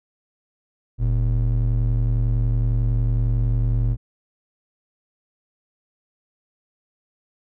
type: ring-modulated tone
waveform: triangle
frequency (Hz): 80.9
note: E2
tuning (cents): -32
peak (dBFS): -12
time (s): 0.98-3.97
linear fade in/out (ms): 50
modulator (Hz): 35.5
effects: none